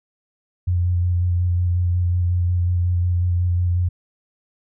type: tone with vibrato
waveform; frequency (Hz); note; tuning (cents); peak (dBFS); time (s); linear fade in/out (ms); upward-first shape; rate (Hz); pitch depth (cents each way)
sine; 88.5; F2; +23; -16; 0.67-3.89; 10; square; 5.5; 16
effects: none